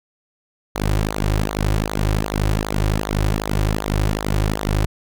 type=tone with flanger; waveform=sawtooth; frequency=51.91 Hz; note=G#1; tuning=in tune; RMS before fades=-20 dBFS; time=0.75-4.86 s; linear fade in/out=5 ms; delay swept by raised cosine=0.36 to 4.66 ms; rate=2.6 Hz; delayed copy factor=-0.8; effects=none